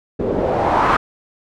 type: noise with low-pass filter sweep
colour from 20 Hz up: white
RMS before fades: -17 dBFS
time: 0.19-0.97 s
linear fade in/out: 10 ms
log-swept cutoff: 360 to 1300 Hz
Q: 2.5
effects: none